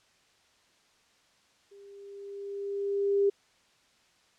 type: tone with level ramp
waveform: sine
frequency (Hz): 400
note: G4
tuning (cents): +35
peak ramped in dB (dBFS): -50 to -20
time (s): 1.71-3.3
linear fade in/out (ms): 10
effects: white hiss -65 dBFS RMS until 4.38 s + low-pass 6000 Hz 12 dB/octave